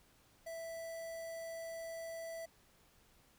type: tone with notch filter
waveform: square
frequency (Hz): 659.3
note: E5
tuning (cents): 0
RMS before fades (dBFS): -45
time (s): 0.46-2.46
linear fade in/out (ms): 10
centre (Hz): 3100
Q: 1.8
effects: pink hiss -68 dBFS RMS until 3.38 s